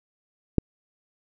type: click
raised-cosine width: 3 ms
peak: -5 dBFS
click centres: 0.583 s
effects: none